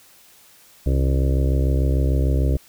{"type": "harmonic tone", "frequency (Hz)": 66.7, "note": "C2", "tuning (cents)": 34, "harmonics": [1, 2, 4, 5, 6, 7, 8, 9], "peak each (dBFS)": [-17, -23, -29, -31, -33, -34, -35, -36], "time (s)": [0.86, 2.57], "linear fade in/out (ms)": 5, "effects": ["white hiss -51 dBFS RMS until 2.68 s"]}